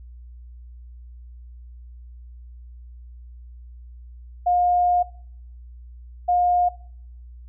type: tone bursts at uneven times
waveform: sine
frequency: 712 Hz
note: F5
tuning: 33 cents sharp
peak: -16 dBFS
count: 2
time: 4.46-5.03 / 6.28-6.69 s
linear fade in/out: 10 ms
effects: noise-tail reverb RT60 0.6 s tail -21 dB re dry + added 60 Hz sine -39 dBFS peak until 7.48 s